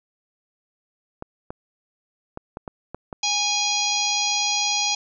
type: clicks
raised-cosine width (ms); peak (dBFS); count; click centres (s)
1; -18; 7; 1.224 / 1.505 / 2.374 / 2.571 / 2.678 / 2.946 / 3.128
type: harmonic tone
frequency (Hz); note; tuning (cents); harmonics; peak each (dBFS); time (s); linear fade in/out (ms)
823; G#5; -16; 1 / 3 / 4 / 5 / 6 / 7 / 8; -28 / -28 / -28 / -28 / -28 / -28 / -28; 3.23-4.95; 5
effects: none